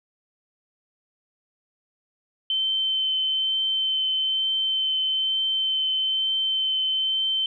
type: tone with vibrato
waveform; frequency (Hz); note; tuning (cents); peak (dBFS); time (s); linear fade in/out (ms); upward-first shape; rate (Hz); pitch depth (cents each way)
sine; 3083; G7; -29; -21; 2.5-7.46; 2; triangle; 1.1; 10
effects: none